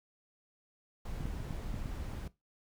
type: noise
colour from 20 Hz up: brown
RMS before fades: -40 dBFS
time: 1.05-2.28 s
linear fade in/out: 5 ms
type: clicks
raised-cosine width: 5 ms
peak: -26 dBFS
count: 6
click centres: 1.208 / 1.255 / 1.404 / 1.508 / 1.742 / 1.858 s
effects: noise-tail reverb RT60 0.2 s tail -18 dB re dry